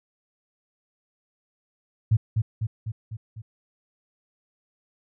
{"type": "tone with echo", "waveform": "sine", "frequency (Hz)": 110, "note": "A2", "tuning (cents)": 0, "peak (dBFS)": -15, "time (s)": [2.11, 2.17], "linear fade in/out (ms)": 10, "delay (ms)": 250, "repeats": 5, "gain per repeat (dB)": -4, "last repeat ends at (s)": 3.42, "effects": []}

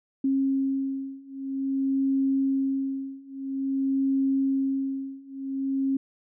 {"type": "beating tone pair", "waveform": "sine", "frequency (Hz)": [270, 270.5], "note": ["C#4", "C#4"], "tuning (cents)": [-45, -42], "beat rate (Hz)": 0.5, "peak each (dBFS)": [-27, -26], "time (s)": [0.24, 5.97], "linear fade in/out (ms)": 5, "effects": []}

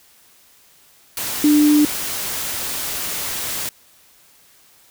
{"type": "tone in noise", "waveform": "sine", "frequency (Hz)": 297.5, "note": "D4", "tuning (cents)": 22, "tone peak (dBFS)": -10, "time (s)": [1.44, 1.85], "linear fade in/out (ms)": 2, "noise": "white", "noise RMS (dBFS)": -25, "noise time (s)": [1.17, 3.69], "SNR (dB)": 12, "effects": ["white hiss -52 dBFS RMS until 4.9 s"]}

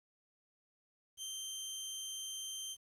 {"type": "tone", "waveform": "20% pulse", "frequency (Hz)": 3136, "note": "G7", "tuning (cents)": 0, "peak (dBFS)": -36, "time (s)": [1.17, 2.77], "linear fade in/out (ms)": 50, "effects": ["resampled to 32000 Hz", "11-bit"]}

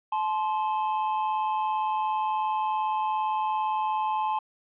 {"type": "tone pair together", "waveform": "triangle", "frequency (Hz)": [863.8, 1046.5], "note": ["A5", "C6"], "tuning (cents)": [-32, 0], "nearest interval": "minor third", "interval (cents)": 332, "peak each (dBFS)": [-24, -28], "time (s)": [0.12, 4.39], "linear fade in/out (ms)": 5, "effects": ["resampled to 8000 Hz", "10-bit"]}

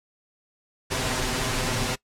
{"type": "noise with comb filter", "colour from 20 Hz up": "pink", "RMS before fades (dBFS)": -26, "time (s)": [0.9, 1.96], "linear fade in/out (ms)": 20, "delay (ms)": 7.8, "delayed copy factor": 0.8, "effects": ["noise-tail reverb RT60 0.1 s tail -21 dB re dry", "low-pass 9000 Hz 12 dB/octave"]}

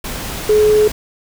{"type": "tone in noise", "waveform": "sine", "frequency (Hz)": 424.9, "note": "G#4", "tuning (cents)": 40, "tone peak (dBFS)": -8, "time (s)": [0.49, 0.88], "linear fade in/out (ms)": 5, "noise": "pink", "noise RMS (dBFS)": -25, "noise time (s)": [0.04, 0.92], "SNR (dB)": 14, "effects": []}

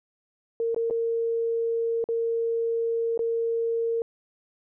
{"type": "tone with dropouts", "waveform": "sine", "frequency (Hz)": 460, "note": "A#4", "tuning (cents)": -23, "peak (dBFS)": -23, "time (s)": [0.6, 4.02], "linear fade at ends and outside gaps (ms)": 1, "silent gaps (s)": [[0.746, 0.763], [0.9, 0.908], [2.041, 2.088], [3.176, 3.192]], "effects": []}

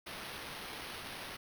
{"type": "noise with sample-and-hold", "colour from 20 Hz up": "blue", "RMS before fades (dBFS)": -45, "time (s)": [0.06, 1.37], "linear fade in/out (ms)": 10, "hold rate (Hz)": 7350, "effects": []}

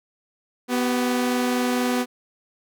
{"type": "tone pair together", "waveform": "sawtooth", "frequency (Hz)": [247.4, 383.2], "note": ["B3", "G4"], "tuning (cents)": [3, -39], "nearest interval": "minor sixth", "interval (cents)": 758, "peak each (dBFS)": [-17, -25], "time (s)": [0.68, 2.06], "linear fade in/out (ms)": 50, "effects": []}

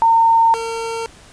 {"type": "tone pair in turn", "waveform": ["sine", "25% pulse"], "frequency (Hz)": [912, 456], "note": ["A#5", "A#4"], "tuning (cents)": [-38, -38], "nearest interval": "octave", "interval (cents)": 1200, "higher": "first", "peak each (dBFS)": [-9, -18], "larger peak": "first", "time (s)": [[0.02, 0.54], [0.54, 1.06]], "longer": "neither", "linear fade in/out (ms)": 0, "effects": ["pink hiss -44 dBFS RMS until 1.32 s", "resampled to 22050 Hz"]}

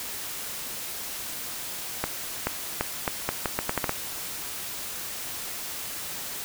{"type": "accelerating click train", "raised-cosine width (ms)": 0.5, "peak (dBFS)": -9, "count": 11, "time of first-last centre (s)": [2.04, 3.894], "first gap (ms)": 430, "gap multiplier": 0.79, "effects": ["white hiss -35 dBFS RMS until 6.44 s"]}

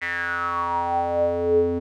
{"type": "tone with band-pass filter sweep", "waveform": "square", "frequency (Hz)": 86.3, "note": "F2", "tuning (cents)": -20, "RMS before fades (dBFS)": -23, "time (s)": [0.01, 1.8], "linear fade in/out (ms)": 20, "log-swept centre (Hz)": [2000, 340], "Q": 9.6, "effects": []}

